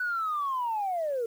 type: linear sweep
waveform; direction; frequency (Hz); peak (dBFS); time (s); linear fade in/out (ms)
sine; down; 1498 to 446.1; -26; 0-1.26; 5
effects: tanh soft clip ceiling -23 dBFS + 9-bit